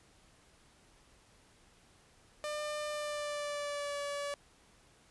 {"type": "tone with pitch glide", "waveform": "sawtooth", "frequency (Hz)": [599, 572.6], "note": ["D5", "D5"], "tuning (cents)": [34, -44], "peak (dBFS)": -32, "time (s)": [2.44, 4.34], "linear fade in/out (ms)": 0, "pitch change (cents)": -78, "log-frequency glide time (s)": [2.87, 4], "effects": ["pink hiss -64 dBFS RMS until 5.1 s", "resampled to 24000 Hz"]}